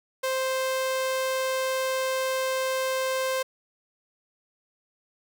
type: tone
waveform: sawtooth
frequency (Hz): 523.3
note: C5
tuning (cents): 0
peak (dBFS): -21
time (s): 0.23-3.43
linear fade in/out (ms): 10
effects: none